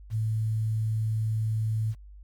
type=tone with quantisation; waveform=sine; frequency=110 Hz; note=A2; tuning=in tune; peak=-24 dBFS; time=0.1-1.95 s; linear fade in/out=50 ms; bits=9; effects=added 50 Hz sine -44 dBFS peak until 2.23 s + MP3 96 kbps